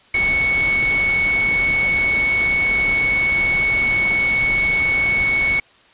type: tone in noise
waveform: sine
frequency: 2217 Hz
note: C#7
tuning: in tune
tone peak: -15 dBFS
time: 0.14-5.6 s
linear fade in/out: 5 ms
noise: pink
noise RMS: -28 dBFS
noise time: 0.14-5.6 s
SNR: +10 dB
effects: white hiss -51 dBFS RMS until 5.93 s + resampled to 8000 Hz